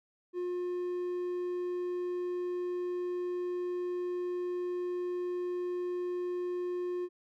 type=tone; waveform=triangle; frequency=356.9 Hz; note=F4; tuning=38 cents sharp; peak=-30 dBFS; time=0.33-7.09 s; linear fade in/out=50 ms; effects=none